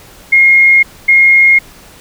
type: tone pair in turn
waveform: sine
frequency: 2143 / 2143 Hz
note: C7 / C7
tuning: +41 / +41 cents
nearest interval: unison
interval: 0 cents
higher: neither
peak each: -3 dBFS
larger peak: neither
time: 0.32-0.83 / 1.08-1.59 s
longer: neither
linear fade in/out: 10 ms
effects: pink hiss -38 dBFS RMS until 2 s